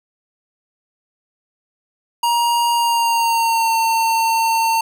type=tone with pitch glide; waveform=square; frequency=944 to 905.5 Hz; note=A#5 to A5; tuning=+22 to +49 cents; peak=-15 dBFS; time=2.23-4.81 s; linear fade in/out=5 ms; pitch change=-73 cents; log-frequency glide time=2.72-3.75 s; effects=none